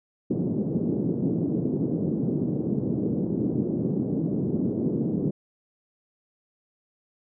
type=band-pass noise; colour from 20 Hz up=pink; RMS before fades=-26 dBFS; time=0.3-5.31 s; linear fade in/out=10 ms; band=150 to 370 Hz; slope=24 dB/octave; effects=none